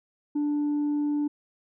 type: tone with tanh clipping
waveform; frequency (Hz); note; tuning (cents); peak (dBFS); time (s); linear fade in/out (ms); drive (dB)
sine; 293.7; D4; 0; -24; 0.35-1.28; 10; 1
effects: none